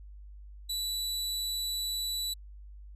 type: tone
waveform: sawtooth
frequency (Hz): 3951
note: B7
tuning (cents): 0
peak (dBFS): -28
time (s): 0.69-2.34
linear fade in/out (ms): 10
effects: added 50 Hz sine -45 dBFS peak until 2.95 s + resampled to 32000 Hz